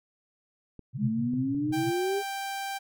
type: clicks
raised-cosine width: 3 ms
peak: -31 dBFS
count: 4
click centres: 0.793 / 1.337 / 1.547 / 1.71 s
type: band-pass noise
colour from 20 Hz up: pink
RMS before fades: -35 dBFS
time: 0.93-1.92 s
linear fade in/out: 20 ms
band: 120 to 140 Hz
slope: 96 dB/octave
type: exponential sweep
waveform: sine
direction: up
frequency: 203.9 to 411.7 Hz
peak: -26 dBFS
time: 0.97-2.23 s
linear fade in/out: 50 ms
type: tone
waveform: sawtooth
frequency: 786 Hz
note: G5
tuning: 4 cents sharp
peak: -28 dBFS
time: 1.72-2.79 s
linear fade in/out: 20 ms
effects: none